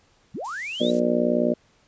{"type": "linear sweep", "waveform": "sine", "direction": "up", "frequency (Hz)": [110, 3951], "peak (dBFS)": -29, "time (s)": [0.34, 0.91], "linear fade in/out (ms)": 10}
{"type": "noise", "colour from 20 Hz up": "violet", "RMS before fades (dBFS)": -35, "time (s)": [0.44, 1], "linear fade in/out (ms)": 10}
{"type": "harmonic tone", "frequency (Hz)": 59.8, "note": "A#1", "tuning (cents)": 45, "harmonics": [3, 4, 5, 6, 7, 8, 9, 10], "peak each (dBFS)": [-31, -23, -32, -27, -34, -28, -30, -24], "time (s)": [0.8, 1.54], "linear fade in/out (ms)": 10}
{"effects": ["pink hiss -61 dBFS RMS until 1.87 s", "resampled to 16000 Hz"]}